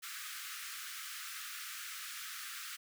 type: high-pass noise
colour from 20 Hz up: pink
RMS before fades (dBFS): -45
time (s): 0.02-2.77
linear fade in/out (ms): 20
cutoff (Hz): 1200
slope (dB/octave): 96
effects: none